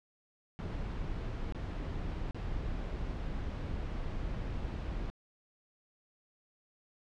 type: noise with dropouts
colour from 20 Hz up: brown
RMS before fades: -37 dBFS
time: 0.59-5.1 s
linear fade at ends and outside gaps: 0 ms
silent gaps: 1.523-1.547 / 2.309-2.346 / 2.962-2.966 s
effects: low-pass 4000 Hz 12 dB/octave